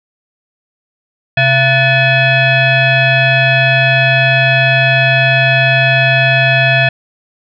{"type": "tone with frequency modulation", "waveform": "sine", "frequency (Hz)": 937, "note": "A#5", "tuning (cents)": 9, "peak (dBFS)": -7, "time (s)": [1.37, 6.89], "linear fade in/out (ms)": 5, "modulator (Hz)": 806, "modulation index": 2.5, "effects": []}